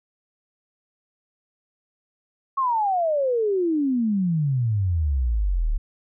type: exponential sweep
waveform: sine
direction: down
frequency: 1108.7 to 34.65 Hz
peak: -19 dBFS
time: 2.57-5.78 s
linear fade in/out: 10 ms
effects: none